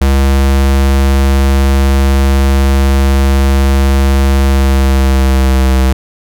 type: tone with pitch glide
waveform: square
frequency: 68 to 65.38 Hz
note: C#2 to C2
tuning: -33 to -1 cents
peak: -7 dBFS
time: 0.01-5.93 s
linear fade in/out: 5 ms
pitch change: -68 cents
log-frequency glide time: 4.44-5.79 s
effects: none